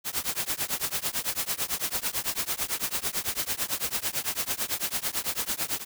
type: noise with tremolo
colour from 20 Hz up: white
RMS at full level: -26 dBFS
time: 0.04-5.85 s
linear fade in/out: 50 ms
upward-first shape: triangle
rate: 9 Hz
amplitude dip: 100%
effects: none